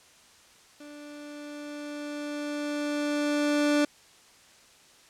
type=tone with level ramp; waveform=30% pulse; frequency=293.7 Hz; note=D4; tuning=in tune; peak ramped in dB=-41 to -18 dBFS; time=0.8-3.85 s; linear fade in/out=5 ms; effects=white hiss -56 dBFS RMS until 5.09 s + low-pass 8000 Hz 12 dB/octave